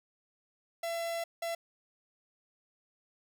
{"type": "tone bursts at uneven times", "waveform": "45% pulse", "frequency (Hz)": 673, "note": "E5", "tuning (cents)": 36, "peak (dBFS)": -33, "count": 2, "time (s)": [[0.83, 1.24], [1.42, 1.55]], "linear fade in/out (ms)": 5, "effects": []}